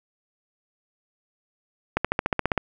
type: accelerating click train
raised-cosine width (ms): 0.5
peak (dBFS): -6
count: 10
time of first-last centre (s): 1.97-2.577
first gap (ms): 76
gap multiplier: 0.97
effects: none